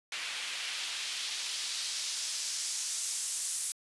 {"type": "noise with band-pass filter sweep", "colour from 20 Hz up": "white", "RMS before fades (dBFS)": -36, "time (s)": [0.12, 3.72], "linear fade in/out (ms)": 2, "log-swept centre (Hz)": [2400, 8700], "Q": 1.3, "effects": ["resampled to 24000 Hz"]}